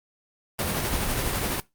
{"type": "noise with tremolo", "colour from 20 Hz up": "pink", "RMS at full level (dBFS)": -25, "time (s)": [0.59, 1.6], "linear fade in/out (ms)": 0, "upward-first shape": "triangle", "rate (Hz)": 12, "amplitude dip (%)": 35, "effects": ["noise-tail reverb RT60 0.2 s tail -20 dB re dry", "Opus 32 kbps"]}